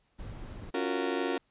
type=noise; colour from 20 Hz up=brown; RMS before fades=-42 dBFS; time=0.18-0.71 s; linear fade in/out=20 ms
type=chord; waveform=35% pulse; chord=Gb major seventh; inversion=second; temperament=just; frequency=277.5 / 346.9 / 370 / 462.5 Hz; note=Db4 / F4 / Gb4 / Bb4; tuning=+2 / -12 / 0 / -14 cents; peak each=-33 dBFS; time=0.74-1.38 s; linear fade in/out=5 ms
effects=pink hiss -72 dBFS RMS until 1.5 s + resampled to 8000 Hz